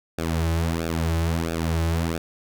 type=tone with flanger; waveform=sawtooth; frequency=82.4 Hz; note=E2; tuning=in tune; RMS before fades=-24 dBFS; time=0.18-2.18 s; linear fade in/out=5 ms; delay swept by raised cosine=0.97 to 4.37 ms; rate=1.5 Hz; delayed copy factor=-0.95; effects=none